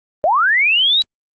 sine linear sweep, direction up, 570 to 3951 Hz, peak -11 dBFS, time 0.24-1.02 s, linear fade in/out 0 ms, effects Opus 32 kbps

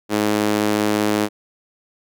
sawtooth tone with high-pass filter, 105.1 Hz, G#2, 21 cents sharp, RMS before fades -19 dBFS, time 0.09-1.29 s, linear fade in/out 50 ms, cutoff 290 Hz, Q 1.6, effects none

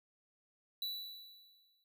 square tone with exponential decay, 3951 Hz, B7, in tune, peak -36 dBFS, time 0.82-1.84 s, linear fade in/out 2 ms, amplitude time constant 220 ms, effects none

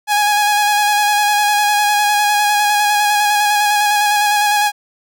sawtooth tone with vibrato, 830.6 Hz, G#5, in tune, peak -8 dBFS, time 0.07-4.72 s, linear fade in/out 50 ms, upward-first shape square, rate 9.9 Hz, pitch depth 18 cents each way, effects none

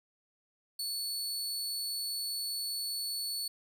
sawtooth tone, 4435 Hz, C#8, in tune, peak -31 dBFS, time 0.79-3.48 s, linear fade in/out 5 ms, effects none

